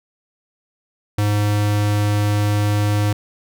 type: tone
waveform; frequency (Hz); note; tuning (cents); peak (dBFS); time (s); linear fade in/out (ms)
square; 103.83; G#2; 0; -16; 1.18-3.13; 5
effects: none